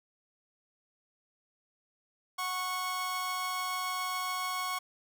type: tone pair together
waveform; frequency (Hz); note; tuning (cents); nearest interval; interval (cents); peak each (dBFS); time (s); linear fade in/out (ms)
sawtooth; 737 / 1102; F#5 / C#6; -7 / -11; perfect fifth; 696; -36 / -29; 2.38-4.79; 10
effects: none